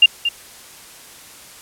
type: tone with echo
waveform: sine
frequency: 2800 Hz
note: F7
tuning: 4 cents sharp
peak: -4 dBFS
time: 0.02-0.06 s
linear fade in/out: 5 ms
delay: 230 ms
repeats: 1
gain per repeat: -11 dB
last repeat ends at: 0.29 s
effects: white hiss -41 dBFS RMS until 1.61 s + low-pass 12000 Hz 12 dB/octave